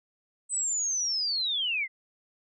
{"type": "linear sweep", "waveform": "sine", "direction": "down", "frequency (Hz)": [8200, 2004], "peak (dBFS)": -26, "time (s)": [0.49, 1.88], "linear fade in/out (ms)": 50, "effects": []}